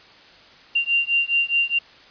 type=beating tone pair; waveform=sine; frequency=2774 / 2778.8 Hz; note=F7 / F7; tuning=-12 / -9 cents; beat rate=4.8 Hz; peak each=-21 dBFS; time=0.75-1.79 s; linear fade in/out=10 ms; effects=white hiss -48 dBFS RMS until 2.1 s + resampled to 11025 Hz